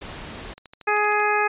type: noise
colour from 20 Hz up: pink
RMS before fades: -36 dBFS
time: 0.01-0.54 s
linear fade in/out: 10 ms
type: click train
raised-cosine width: 0.2 ms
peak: -25 dBFS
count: 9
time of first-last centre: 0.58-1.2 s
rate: 12.9 Hz
type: harmonic tone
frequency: 418.3 Hz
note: G#4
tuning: 12 cents sharp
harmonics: 1 / 2 / 3 / 4 / 5 / 6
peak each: -25 / -23 / -25 / -25 / -29 / -27 dBFS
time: 0.87-1.48 s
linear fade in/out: 10 ms
effects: resampled to 8000 Hz